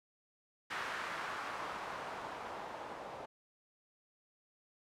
blue noise with low-pass filter sweep, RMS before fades -43 dBFS, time 0.7-3.26 s, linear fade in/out 10 ms, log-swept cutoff 1500 to 690 Hz, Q 1.5, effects none

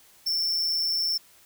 square tone with amplitude modulation, 5390 Hz, E8, 38 cents sharp, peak -22 dBFS, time 0.26-1.18 s, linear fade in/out 10 ms, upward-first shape sine, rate 162 Hz, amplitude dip 45%, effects white hiss -56 dBFS RMS until 1.45 s

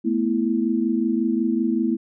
sine chord, A suspended second, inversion none, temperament equal with one note detuned, 220 / 245.4 / 329.6 Hz, A3 / B3 / E4, 0 / -11 / 0 cents, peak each -23 dBFS, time 0.04-1.97 s, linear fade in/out 20 ms, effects none

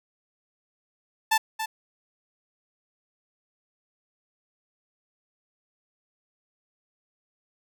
sawtooth tone with echo, 881 Hz, A5, 2 cents sharp, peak -15 dBFS, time 1.31-1.38 s, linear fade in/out 10 ms, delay 280 ms, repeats 1, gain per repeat -9 dB, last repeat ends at 1.66 s, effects none

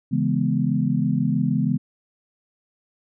sine chord, C# minor seventh, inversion none, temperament equal, 138.59 / 164.81 / 207.7 / 246.9 Hz, C#3 / E3 / G#3 / B3, 0 / 0 / 0 / 0 cents, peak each -24 dBFS, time 0.11-1.78 s, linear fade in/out 20 ms, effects none

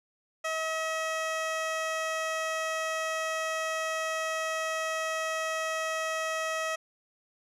15% pulse tone, 640 Hz, D#5, 49 cents sharp, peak -23 dBFS, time 0.44-6.76 s, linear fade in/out 10 ms, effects low-pass 9000 Hz 12 dB/octave

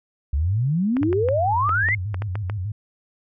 sine exponential sweep, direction up, 65.5 to 2164 Hz, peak -18 dBFS, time 0.33-1.95 s, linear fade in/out 5 ms
clicks, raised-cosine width 0.5 ms, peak -16 dBFS, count 10, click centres 0.968 / 1.031 / 1.129 / 1.287 / 1.693 / 1.887 / 2.144 / 2.221 / 2.355 / 2.498 s
sine tone with vibrato, 98 Hz, G2, in tune, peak -24 dBFS, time 1.01-2.72 s, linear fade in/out 5 ms, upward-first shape square, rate 6.7 Hz, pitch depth 130 cents each way
effects none

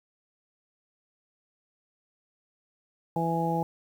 harmonic tone, 166.1 Hz, E3, 13 cents sharp, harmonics 1 / 2 / 3 / 4 / 5, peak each -29 / -33 / -33 / -36 / -29 dBFS, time 3.16-3.63 s, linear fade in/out 2 ms, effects 9-bit

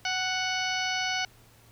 harmonic tone with a mistuned harmonic, 740 Hz, F#5, in tune, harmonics 1 / 2 / 3 / 4 / 5 / 6 / 7 / 8, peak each -33 / -33 / -33 / -34 / -43 / -37 / -40 / -39 dBFS, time 0.05-1.25 s, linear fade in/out 2 ms, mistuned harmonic 1, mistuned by +16 cents, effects added 114 Hz sine -58 dBFS peak until 1.71 s + pink hiss -58 dBFS RMS until 1.71 s

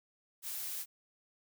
blue noise, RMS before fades -40 dBFS, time 0.42-0.86 s, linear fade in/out 50 ms, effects none

